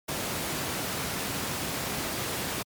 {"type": "noise", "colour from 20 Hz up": "pink", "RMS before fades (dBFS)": -31, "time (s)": [0.08, 2.63], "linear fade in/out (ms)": 10, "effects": ["high-pass 100 Hz 12 dB/octave", "MP3 96 kbps"]}